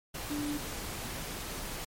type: tone in noise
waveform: sine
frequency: 293.7 Hz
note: D4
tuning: in tune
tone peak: -32 dBFS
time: 0.3-0.58 s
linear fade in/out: 10 ms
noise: pink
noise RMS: -39 dBFS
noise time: 0.14-1.85 s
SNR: +4 dB
effects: MP3 64 kbps